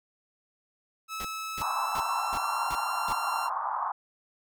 sawtooth tone with pitch glide, 1300 to 1377.3 Hz, E6 to F6, -24 to -24 cents, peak -30 dBFS, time 1.08-3.5 s, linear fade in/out 50 ms, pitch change +100 cents, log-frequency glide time 1.53-2.71 s
pink noise bursts, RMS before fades -39 dBFS, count 6, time 1.2-3.126 s, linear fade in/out 0 ms, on 46 ms, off 330 ms
pink band-pass noise, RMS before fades -31 dBFS, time 1.61-3.92 s, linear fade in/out 5 ms, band 820 to 1200 Hz, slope 48 dB/octave
effects none

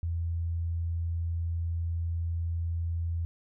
sine tone, 84 Hz, E2, 33 cents sharp, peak -28 dBFS, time 0.03-3.25 s, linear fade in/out 0 ms, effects none

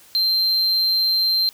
triangle tone, 4142 Hz, C8, 18 cents flat, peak -15 dBFS, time 0.15-1.49 s, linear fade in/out 0 ms, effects white hiss -49 dBFS RMS until 1.53 s

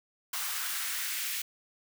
white noise with high-pass filter sweep, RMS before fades -34 dBFS, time 0.33-1.42 s, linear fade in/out 5 ms, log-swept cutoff 1100 to 2100 Hz, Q 1.6, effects none

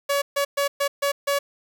sawtooth tone bursts at uneven times, 565 Hz, C#5, 33 cents sharp, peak -16 dBFS, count 6, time 0.09-0.22 / 0.36-0.45 / 0.57-0.68 / 0.8-0.88 / 1.02-1.12 / 1.27-1.39 s, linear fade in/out 10 ms, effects 8-bit

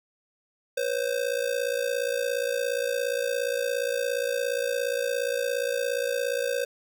square ring-modulated tone, 519 Hz, C5, 14 cents flat, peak -23 dBFS, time 0.77-6.65 s, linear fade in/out 5 ms, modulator 28.6 Hz, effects none

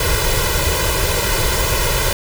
pink noise with comb filter, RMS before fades -17 dBFS, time 0-2.13 s, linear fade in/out 2 ms, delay 2 ms, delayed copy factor +0.9, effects none

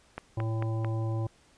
click train, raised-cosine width 0.5 ms, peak -20 dBFS, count 4, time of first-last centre 0.18-0.847 s, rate 4.5 Hz
harmonic tone, 111.8 Hz, A2, 28 cents sharp, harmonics 1 / 3 / 5 / 7 / 9, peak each -28 / -38 / -42 / -45 / -47 dBFS, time 0.37-1.27 s, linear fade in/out 5 ms
effects pink hiss -62 dBFS RMS until 1.57 s + resampled to 22050 Hz

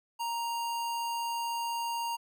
square tone, 934 Hz, A#5, 3 cents sharp, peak -32 dBFS, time 0.19-2.17 s, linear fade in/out 20 ms, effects none

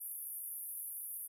pink band-pass noise, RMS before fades -44 dBFS, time 0-1.28 s, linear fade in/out 20 ms, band 10000 to 14000 Hz, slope 96 dB/octave, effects none

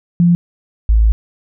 sine tone pair in turn, 173.1 / 54.64 Hz, F3 / A1, -15 / -11 cents, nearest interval octave + minor sixth, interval 1996 cents, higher first, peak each -7 dBFS, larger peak neither, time 0.2-0.35 / 0.89-1.12 s, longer second, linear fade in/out 0 ms, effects none

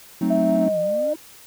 triangle chord, F# diminished seventh, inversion none, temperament equal, 185 / 220 / 261.6 / 311.1 Hz, F#3 / A3 / C4 / Eb4, 0 / 0 / 0 / 0 cents, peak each -22 dBFS, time 0.21-0.69 s, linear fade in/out 5 ms
sine tone with pitch glide, 655 to 604.1 Hz, E5 to D5, -11 to +49 cents, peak -19 dBFS, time 0.3-1.14 s, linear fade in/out 10 ms, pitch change -140 cents, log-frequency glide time 0.57-0.84 s
triangle exponential two-way sweep, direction down then up, 328.8 to 164.81 to 328.8 Hz, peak -29 dBFS, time 0.52-1.16 s, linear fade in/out 5 ms, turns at 0.79 s
effects white hiss -46 dBFS RMS until 1.46 s

